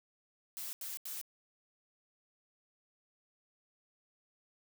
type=noise bursts; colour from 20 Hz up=blue; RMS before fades=-42 dBFS; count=3; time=0.57-1.214 s; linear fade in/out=0 ms; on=160 ms; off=82 ms; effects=none